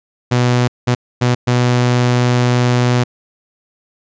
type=tone bursts at uneven times; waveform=sawtooth; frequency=123.1 Hz; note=B2; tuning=5 cents flat; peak=-7 dBFS; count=4; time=0.31-0.68 / 0.87-0.95 / 1.21-1.35 / 1.47-3.04 s; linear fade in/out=10 ms; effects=resampled to 16000 Hz